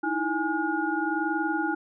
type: tone cluster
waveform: sine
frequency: 310.3 / 331.3 / 830 / 1433 Hz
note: D#4 / E4 / G#5 / F6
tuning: -5 / +9 / -1 / +44 cents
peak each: -30 dBFS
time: 0.03-1.75 s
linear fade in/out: 10 ms
effects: none